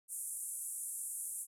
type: band-pass noise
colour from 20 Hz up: white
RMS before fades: -42 dBFS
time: 0.08-1.47 s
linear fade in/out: 50 ms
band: 8200 to 11000 Hz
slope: 48 dB/octave
effects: none